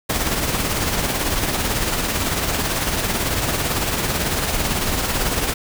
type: noise with tremolo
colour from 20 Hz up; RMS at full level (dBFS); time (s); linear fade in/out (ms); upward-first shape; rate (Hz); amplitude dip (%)
pink; -19; 0.09-5.54; 10; triangle; 18; 50
effects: none